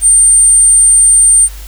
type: tone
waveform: sine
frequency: 8870 Hz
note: C#9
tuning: in tune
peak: -3 dBFS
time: 0.01-1.49 s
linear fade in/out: 50 ms
effects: added 50 Hz sine -25 dBFS peak until 1.67 s + white hiss -35 dBFS RMS until 1.67 s